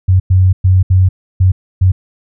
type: tone bursts at uneven times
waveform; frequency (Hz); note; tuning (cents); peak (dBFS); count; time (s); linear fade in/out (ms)
sine; 93; F#2; +9; -5; 6; 0.08-0.2 / 0.3-0.53 / 0.64-0.83 / 0.9-1.09 / 1.4-1.52 / 1.81-1.92; 10
effects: none